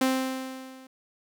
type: tone with level ramp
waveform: sawtooth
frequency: 261.6 Hz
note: C4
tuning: in tune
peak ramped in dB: -16 to -43 dBFS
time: 0.01-0.87 s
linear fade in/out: 5 ms
effects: none